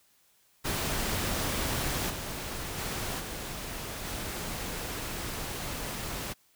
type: noise with level steps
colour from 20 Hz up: pink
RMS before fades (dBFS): -31 / -37 / -34 / -38 / -36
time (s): 0.64-6.34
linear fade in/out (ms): 20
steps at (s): 2.09 / 2.77 / 3.19 / 4.04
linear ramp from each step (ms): 20
effects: white hiss -66 dBFS RMS until 6.55 s